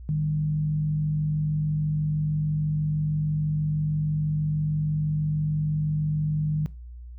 sine tone with frequency modulation, 152.5 Hz, D#3, 34 cents flat, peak -22 dBFS, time 0.09-6.66 s, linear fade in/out 0 ms, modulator 46.2 Hz, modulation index 0.27, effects noise-tail reverb RT60 0.3 s tail -19 dB re dry + added 60 Hz sine -38 dBFS peak until 7.18 s

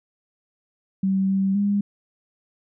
sine tone with pitch steps, 192.2 / 193.5 / 202.5 Hz, G3 / G3 / G#3, -34 / -22 / -43 cents, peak -18 dBFS, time 1.03-1.81 s, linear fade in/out 5 ms, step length 260 ms, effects none

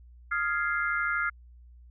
sine chord, F minor seventh, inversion third, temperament equal with one note detuned, 1244.5 / 1396.9 / 1666 / 2093 Hz, Eb6 / F6 / Ab6 / C7, 0 / 0 / +5 / 0 cents, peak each -34 / -28 / -34 / -33 dBFS, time 0.31-1.3 s, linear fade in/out 10 ms, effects added 60 Hz sine -49 dBFS peak until 1.9 s

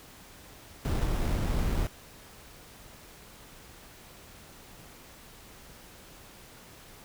brown noise with sample-and-hold, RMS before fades -28 dBFS, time 0.85-1.87 s, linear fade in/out 0 ms, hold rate 4410 Hz, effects pink hiss -51 dBFS RMS until 7.04 s

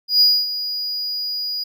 triangle tone with ADSR envelope, 4900 Hz, D#8, 27 cents flat, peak -8 dBFS, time 0.08-1.64 s, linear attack 130 ms, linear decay 250 ms, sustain -13 dB, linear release 10 ms, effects none

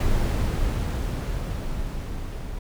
brown noise with level ramp, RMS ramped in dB -21 to -33 dBFS, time 0-2.59 s, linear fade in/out 5 ms, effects none

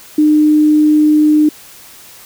sine tone, 303.4 Hz, D#4, 44 cents flat, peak -6 dBFS, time 0.18-1.49 s, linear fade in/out 5 ms, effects white hiss -38 dBFS RMS until 2.25 s

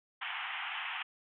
white band-pass noise, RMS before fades -39 dBFS, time 0.21-1.03 s, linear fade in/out 10 ms, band 740 to 3200 Hz, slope 96 dB/octave, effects none

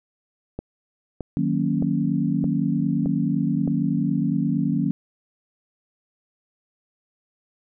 click train, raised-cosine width 2 ms, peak -16 dBFS, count 6, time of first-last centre 0.59-3.676 s, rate 1.62 Hz
sine chord, D# minor seventh, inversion none, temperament equal, 155.56 / 185 / 233.1 / 277.2 Hz, D#3 / F#3 / A#3 / C#4, 0 / 0 / 0 / 0 cents, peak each -25 dBFS, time 1.37-4.91 s, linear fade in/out 0 ms
effects none

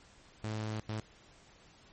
sawtooth tone bursts at uneven times, 108.4 Hz, A2, 25 cents flat, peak -31 dBFS, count 2, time 0.44-0.8 / 0.89-1 s, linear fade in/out 0 ms, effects pink hiss -60 dBFS RMS until 1.92 s + MP3 32 kbps

